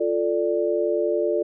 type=chord; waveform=sine; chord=D minor; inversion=first; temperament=equal; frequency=349.2 / 440 / 587.3 Hz; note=F4 / A4 / D5; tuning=0 / 0 / 0 cents; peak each=-24 dBFS; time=0-1.43 s; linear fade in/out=10 ms; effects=none